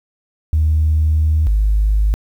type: tone pair in turn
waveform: sine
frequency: 77.7 / 51.86 Hz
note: D#2 / G#1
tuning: -2 / -2 cents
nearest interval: perfect fifth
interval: 700 cents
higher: first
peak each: -10 dBFS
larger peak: neither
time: 0.53-1.47 / 1.47-2.14 s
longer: first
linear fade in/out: 0 ms
effects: tanh soft clip ceiling -7 dBFS + 8-bit